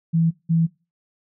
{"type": "tone pair in turn", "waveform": "sine", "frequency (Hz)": [164.81, 164.81], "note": ["E3", "E3"], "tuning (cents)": [0, 0], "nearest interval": "unison", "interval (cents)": 0, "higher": "neither", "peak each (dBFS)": -15, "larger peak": "neither", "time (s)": [[0.13, 0.31], [0.49, 0.67]], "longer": "neither", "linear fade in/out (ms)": 20, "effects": ["noise-tail reverb RT60 0.3 s tail -22 dB re dry"]}